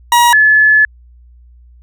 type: tone pair in turn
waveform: 40% pulse / sine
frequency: 955 / 1721.4 Hz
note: A#5 / A6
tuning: +42 / -38 cents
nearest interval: minor seventh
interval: 1020 cents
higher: second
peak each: -5 dBFS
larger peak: neither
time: 0.12-0.33 / 0.33-0.85 s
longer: second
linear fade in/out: 2 ms
effects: added 60 Hz sine -39 dBFS peak until 1.82 s